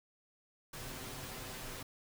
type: noise with comb filter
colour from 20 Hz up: pink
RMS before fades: -45 dBFS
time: 0.73-1.83 s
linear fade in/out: 5 ms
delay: 7.8 ms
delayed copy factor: +0.6
effects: none